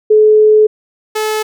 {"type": "tone pair in turn", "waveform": ["sine", "sawtooth"], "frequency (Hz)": [428.6, 431.6], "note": ["A4", "A4"], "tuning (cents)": [-45, -33], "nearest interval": "unison", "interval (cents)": 12, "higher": "second", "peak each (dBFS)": [-4, -10], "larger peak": "first", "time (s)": [[0.1, 0.67], [1.15, 1.43]], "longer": "first", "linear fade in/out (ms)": 10, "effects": []}